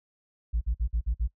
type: tone bursts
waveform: sine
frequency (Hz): 56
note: A1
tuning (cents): +31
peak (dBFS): -21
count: 6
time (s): 0.53-1.278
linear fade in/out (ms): 20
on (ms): 83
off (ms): 50
effects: noise-tail reverb RT60 0.1 s tail -23 dB re dry + tanh soft clip ceiling -21 dBFS